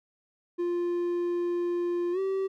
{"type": "tone with pitch glide", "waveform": "triangle", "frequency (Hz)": [349.2, 385.2], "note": ["F4", "G4"], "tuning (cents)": [0, -30], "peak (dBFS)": -24, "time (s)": [0.58, 2.48], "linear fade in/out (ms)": 20, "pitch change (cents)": 170, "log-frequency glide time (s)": [2.12, 2.19], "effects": []}